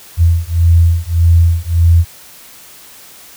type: beating tone pair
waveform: sine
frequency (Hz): 83.4 / 85.1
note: E2 / F2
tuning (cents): +21 / -44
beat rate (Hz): 1.7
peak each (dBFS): -10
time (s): 0.17-2.05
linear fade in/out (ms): 50
effects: white hiss -38 dBFS RMS until 3.36 s